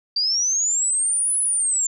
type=linear two-way sweep; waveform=sine; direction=up then down; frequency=4629 to 10270 to 7170 Hz; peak=-18 dBFS; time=0.16-1.87 s; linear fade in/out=5 ms; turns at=1.39 s; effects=none